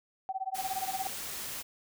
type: tone with tremolo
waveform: sine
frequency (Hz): 764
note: G5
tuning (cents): -45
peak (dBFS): -29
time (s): 0.29-1.07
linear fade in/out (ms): 0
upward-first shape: sine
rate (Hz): 17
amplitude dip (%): 100
type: noise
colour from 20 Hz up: white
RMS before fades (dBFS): -39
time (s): 0.54-1.63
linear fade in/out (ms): 20
effects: none